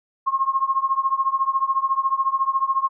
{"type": "tone with tremolo", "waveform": "sine", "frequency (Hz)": 1075, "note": "C6", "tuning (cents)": 47, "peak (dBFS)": -14, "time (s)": [0.26, 2.89], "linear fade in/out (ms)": 20, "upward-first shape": "triangle", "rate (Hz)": 14, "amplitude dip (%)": 95, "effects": []}